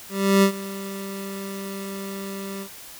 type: tone with ADSR envelope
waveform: 25% pulse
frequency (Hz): 196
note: G3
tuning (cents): 0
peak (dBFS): -9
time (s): 0.09-2.69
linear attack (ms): 340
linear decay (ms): 86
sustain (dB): -18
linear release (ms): 78
effects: white hiss -42 dBFS RMS until 2.99 s